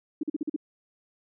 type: tone bursts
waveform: sine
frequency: 303 Hz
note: D#4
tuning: 46 cents flat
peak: -25 dBFS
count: 6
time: 0.21-0.563 s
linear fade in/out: 5 ms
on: 23 ms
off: 43 ms
effects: none